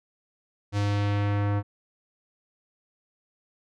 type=tone with low-pass filter sweep; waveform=square; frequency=102.1 Hz; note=G#2; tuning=29 cents flat; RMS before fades=-25 dBFS; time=0.72-1.63 s; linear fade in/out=50 ms; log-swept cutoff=6400 to 1300 Hz; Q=1; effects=none